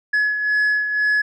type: beating tone pair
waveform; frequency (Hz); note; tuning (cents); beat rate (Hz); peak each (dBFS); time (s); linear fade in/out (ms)
sine; 1696 / 1698; G#6 / G#6; +36 / +38; 2; -15 / -22; 0.13-1.22; 10
effects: tanh soft clip ceiling -14 dBFS